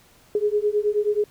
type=beating tone pair; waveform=sine; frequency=412.8 / 422.2 Hz; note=G#4 / G#4; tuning=-10 / +29 cents; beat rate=9.4 Hz; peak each=-22 dBFS; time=0.35-1.24 s; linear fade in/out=2 ms; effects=pink hiss -55 dBFS RMS until 1.3 s